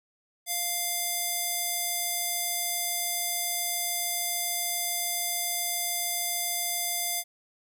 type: tone with band-pass filter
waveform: square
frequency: 698.5 Hz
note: F5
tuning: in tune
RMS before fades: -30 dBFS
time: 0.46-7.24 s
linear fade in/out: 50 ms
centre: 12000 Hz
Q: 0.83
effects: none